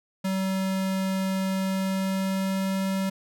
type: tone with pitch glide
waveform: square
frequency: 190.7 to 192.25 Hz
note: G3 to G3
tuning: -47 to -33 cents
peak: -25 dBFS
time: 0.24-3.1 s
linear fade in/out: 10 ms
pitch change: +14 cents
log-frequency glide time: 1.46-2.86 s
effects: none